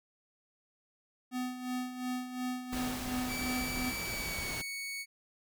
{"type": "tone with tremolo", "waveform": "square", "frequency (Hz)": 251.5, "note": "B3", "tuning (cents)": 32, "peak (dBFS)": -33, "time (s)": [1.31, 3.93], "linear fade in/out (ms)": 50, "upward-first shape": "sine", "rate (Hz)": 2.8, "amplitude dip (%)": 65}
{"type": "noise", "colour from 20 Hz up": "pink", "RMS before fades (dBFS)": -40, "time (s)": [2.72, 4.62], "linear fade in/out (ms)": 10}
{"type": "tone with pitch glide", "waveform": "sawtooth", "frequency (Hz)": [2306, 2224], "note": ["D7", "C#7"], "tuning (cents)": [-32, 5], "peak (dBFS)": -34, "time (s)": [3.27, 5.06], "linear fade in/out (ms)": 50, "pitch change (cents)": -63, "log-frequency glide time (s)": [4.02, 4.53]}
{"effects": []}